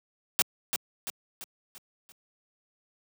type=noise with echo; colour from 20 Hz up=white; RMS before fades=-23 dBFS; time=0.39-0.42 s; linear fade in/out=0 ms; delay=340 ms; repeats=5; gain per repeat=-6 dB; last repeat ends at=2.12 s; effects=high-pass 150 Hz 12 dB/octave